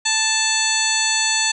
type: harmonic tone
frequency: 880 Hz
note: A5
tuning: in tune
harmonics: 1 / 2 / 3 / 4 / 5 / 7 / 8 / 9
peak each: -27 / -25 / -24 / -25 / -23 / -25 / -26 / -25 dBFS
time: 0.05-1.52 s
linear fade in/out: 10 ms
effects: none